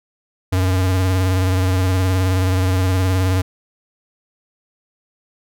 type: tone with vibrato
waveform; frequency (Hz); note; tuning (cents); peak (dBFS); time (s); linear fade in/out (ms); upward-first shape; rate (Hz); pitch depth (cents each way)
square; 93; F#2; +9; -15; 0.52-3.42; 10; triangle; 19; 52
effects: none